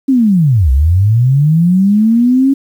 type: linear two-way sweep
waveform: sine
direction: down then up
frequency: 277.2 to 62.2 to 277.2 Hz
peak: -6 dBFS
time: 0.08-2.54 s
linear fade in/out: 10 ms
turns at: 0.71 s
effects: 7-bit